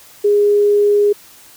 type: tone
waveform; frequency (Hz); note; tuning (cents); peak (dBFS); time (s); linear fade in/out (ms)
sine; 411.5; G#4; -16; -9; 0.24-1.13; 10
effects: white hiss -43 dBFS RMS until 1.56 s